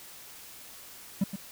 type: tone with echo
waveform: triangle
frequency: 196 Hz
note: G3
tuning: in tune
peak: -20 dBFS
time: 1.21-1.24 s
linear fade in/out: 5 ms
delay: 120 ms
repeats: 1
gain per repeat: -10 dB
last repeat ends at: 1.36 s
effects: white hiss -48 dBFS RMS until 1.51 s